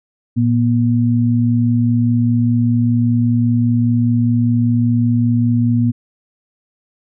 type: tone pair together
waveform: sine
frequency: 115.26 / 240.3 Hz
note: A#2 / B3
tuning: -19 / -47 cents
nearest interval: octave + minor second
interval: 1272 cents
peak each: -14 dBFS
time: 0.36-5.92 s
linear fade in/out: 20 ms
effects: none